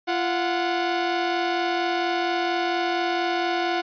sawtooth tone pair together, 344.1 / 732.5 Hz, F4 / F#5, -26 / -18 cents, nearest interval octave + minor second, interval 1308 cents, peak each -21 dBFS, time 0.07-3.82 s, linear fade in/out 20 ms, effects resampled to 11025 Hz

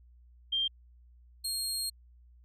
sine / 25% pulse tone pair in turn, 3180 / 4245 Hz, G7 / C8, +24 / +24 cents, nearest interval perfect fourth, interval 500 cents, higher second, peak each -27 dBFS, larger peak neither, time 0.52-0.68 / 1.44-1.9 s, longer second, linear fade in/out 10 ms, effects added 60 Hz sine -55 dBFS peak until 2.44 s

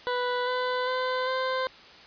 20% pulse tone with pitch steps, 493.9 / 502 / 510.1 / 518.5 Hz, B4 / B4 / C5 / C5, 0 / +28 / -44 / -16 cents, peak -21 dBFS, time 0.07-1.67 s, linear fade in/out 0 ms, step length 400 ms, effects white hiss -49 dBFS RMS until 2.06 s + resampled to 11025 Hz

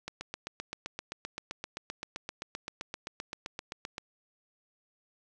click train, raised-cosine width 0.2 ms, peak -20 dBFS, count 31, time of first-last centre 0.08-3.981 s, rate 7.69 Hz, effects none

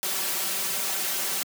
white noise with comb filter, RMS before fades -28 dBFS, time 0.03-1.43 s, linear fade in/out 0 ms, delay 5.2 ms, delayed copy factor +1, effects high-pass 200 Hz 12 dB/octave

